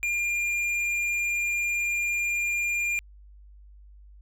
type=tone with tanh clipping; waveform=triangle; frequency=2403 Hz; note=D7; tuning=39 cents sharp; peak=-26 dBFS; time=0.03-2.99 s; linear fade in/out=0 ms; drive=13 dB; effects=added 50 Hz sine -47 dBFS peak until 4.21 s